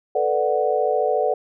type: chord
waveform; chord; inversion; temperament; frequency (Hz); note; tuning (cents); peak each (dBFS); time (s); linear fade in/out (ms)
sine; B minor seventh; third; equal; 440 / 493.9 / 587.3 / 740; A4 / B4 / D5 / F#5; 0 / 0 / 0 / 0; -23; 0.15-1.34; 5
effects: none